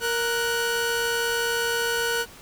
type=tone pair together; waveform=sawtooth; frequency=466.8 / 1480 Hz; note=A#4 / F#6; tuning=+2 / 0 cents; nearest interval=octave + minor sixth; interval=1998 cents; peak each=-22 dBFS; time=0-2.26 s; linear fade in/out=50 ms; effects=pink hiss -46 dBFS RMS until 2.41 s